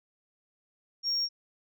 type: tone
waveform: sine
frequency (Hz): 5560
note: F8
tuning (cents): -9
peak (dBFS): -25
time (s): 1.03-1.29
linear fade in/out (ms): 50
effects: tanh soft clip ceiling -23 dBFS